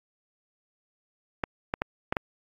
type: clicks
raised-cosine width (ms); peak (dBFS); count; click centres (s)
0.5; -11; 5; 1.438 / 1.739 / 1.819 / 2.125 / 2.168
effects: AAC 32 kbps